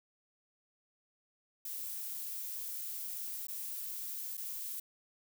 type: noise with dropouts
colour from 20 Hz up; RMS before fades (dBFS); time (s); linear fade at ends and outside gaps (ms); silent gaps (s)
violet; -41; 1.65-4.8; 5; 3.47-3.483 / 4.371-4.376
effects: none